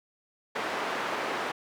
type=band-pass noise; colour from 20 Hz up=white; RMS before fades=-32 dBFS; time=0.55-1.52 s; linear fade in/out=10 ms; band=300 to 1500 Hz; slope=12 dB/octave; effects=none